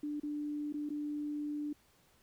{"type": "tone with dropouts", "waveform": "sine", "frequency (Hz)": 295.6, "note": "D4", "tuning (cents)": 11, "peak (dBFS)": -35, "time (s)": [0.03, 1.73], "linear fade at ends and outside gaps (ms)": 5, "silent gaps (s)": [[0.2, 0.232], [0.726, 0.74], [0.892, 0.902]], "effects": ["pink hiss -68 dBFS RMS until 2.22 s"]}